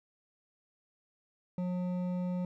sine tone with hard clipping, 180 Hz, F#3, 47 cents flat, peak -33 dBFS, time 1.58-2.45 s, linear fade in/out 2 ms, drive 9 dB, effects none

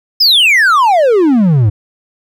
triangle exponential sweep, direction down, 5274 to 98 Hz, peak -4 dBFS, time 0.2-1.7 s, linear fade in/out 10 ms, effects none

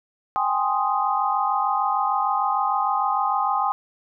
sine chord, Ab major seventh, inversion third, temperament equal, 784 / 830.6 / 1046.5 / 1244.5 Hz, G5 / Ab5 / C6 / Eb6, 0 / 0 / 0 / 0 cents, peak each -25 dBFS, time 0.36-3.72 s, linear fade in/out 0 ms, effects none

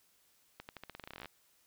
accelerating click train, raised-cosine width 0.3 ms, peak -29 dBFS, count 18, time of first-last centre 0.6-1.257 s, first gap 89 ms, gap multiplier 0.88, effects white hiss -70 dBFS RMS until 1.66 s

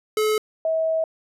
square / sine tone pair in turn, 429.9 / 644.1 Hz, A4 / E5, -40 / -40 cents, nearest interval perfect fifth, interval 700 cents, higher second, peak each -19 dBFS, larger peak neither, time 0.17-0.38 / 0.65-1.04 s, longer second, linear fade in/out 2 ms, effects resampled to 32000 Hz

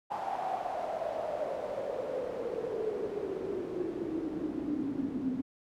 pink noise with band-pass filter sweep, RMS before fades -35 dBFS, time 0.1-5.42 s, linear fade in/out 20 ms, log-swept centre 810 to 250 Hz, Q 8.4, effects none

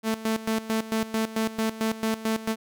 sawtooth tone with tremolo, 221.5 Hz, A3, 12 cents sharp, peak -19 dBFS, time 0.03-2.56 s, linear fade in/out 50 ms, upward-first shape square, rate 4.5 Hz, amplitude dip 80%, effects none

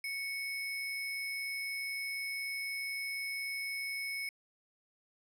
sine tone with sample-and-hold, 2217 Hz, C#7, in tune, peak -35 dBFS, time 0.04-4.29 s, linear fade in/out 2 ms, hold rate 7350 Hz, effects low-pass 12000 Hz 12 dB/octave

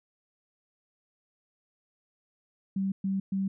sine tone bursts, 193.6 Hz, G3, 21 cents flat, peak -26 dBFS, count 3, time 2.76-3.48 s, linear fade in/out 5 ms, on 160 ms, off 120 ms, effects none

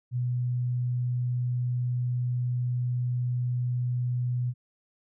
sine tone, 123.47 Hz, B2, in tune, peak -25 dBFS, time 0.11-4.54 s, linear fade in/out 50 ms, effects none

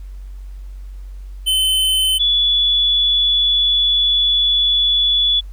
square / sine tone pair in turn, 3055 / 3429 Hz, G7 / A7, -45 / -45 cents, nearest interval major second, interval 200 cents, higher second, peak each -14 / -12 dBFS, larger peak second, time 1.46-2.19 / 2.19-5.41 s, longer second, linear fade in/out 20 ms, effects added 47 Hz sine -29 dBFS peak until 5.52 s + pink hiss -56 dBFS RMS until 5.52 s

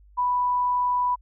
sine tone, 987.8 Hz, B5, in tune, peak -20 dBFS, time 0.17-1.16 s, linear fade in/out 20 ms, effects added 50 Hz sine -50 dBFS peak until 1.21 s

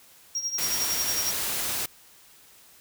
triangle tone with tremolo, 5620 Hz, F8, 10 cents sharp, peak -23 dBFS, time 0.35-1.31 s, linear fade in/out 2 ms, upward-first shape triangle, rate 11 Hz, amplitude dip 80%
white noise, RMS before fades -29 dBFS, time 0.58-1.86 s, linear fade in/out 5 ms
effects white hiss -54 dBFS RMS until 2.8 s

